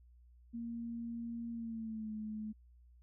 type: tone with pitch glide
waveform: sine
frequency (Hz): 233.1 to 215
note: A#3 to A3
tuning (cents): 0 to -40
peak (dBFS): -39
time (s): 0.53-2.53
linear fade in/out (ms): 20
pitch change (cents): -140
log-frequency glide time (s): 1.51-2.12
effects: added 60 Hz sine -59 dBFS peak until 3.02 s